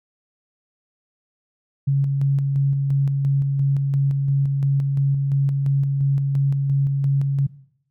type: tone with tremolo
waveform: sine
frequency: 138.59 Hz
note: C#3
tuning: in tune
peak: -15 dBFS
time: 1.87-7.47 s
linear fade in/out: 10 ms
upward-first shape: square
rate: 2.9 Hz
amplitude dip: 30%
effects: noise-tail reverb RT60 0.7 s tail -19 dB re dry